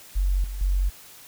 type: tone with level steps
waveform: sine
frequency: 46.56 Hz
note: F#1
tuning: 12 cents sharp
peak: -19 / -29 / -19 dBFS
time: 0.15-0.9 s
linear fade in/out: 20 ms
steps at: 0.44 / 0.61 s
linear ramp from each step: 2 ms
effects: white hiss -47 dBFS RMS until 1.27 s